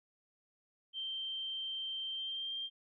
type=tone with pitch glide; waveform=sine; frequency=3136 to 3180 Hz; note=G7 to G7; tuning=0 to +24 cents; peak=-37 dBFS; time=0.93-2.7 s; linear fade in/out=50 ms; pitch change=+24 cents; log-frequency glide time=2.1-2.53 s; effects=none